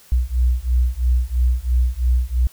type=beating tone pair; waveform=sine; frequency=60.2 / 63.2 Hz; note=B1 / B1; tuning=-44 / +41 cents; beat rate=3 Hz; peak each=-18 dBFS; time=0.12-2.47 s; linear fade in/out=0 ms; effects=white hiss -49 dBFS RMS until 2.52 s